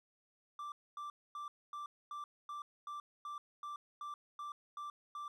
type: tone bursts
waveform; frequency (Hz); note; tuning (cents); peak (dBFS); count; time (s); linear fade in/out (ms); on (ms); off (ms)
triangle; 1174.7; D6; 0; -40; 13; 0.59-5.28; 2; 130; 250
effects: none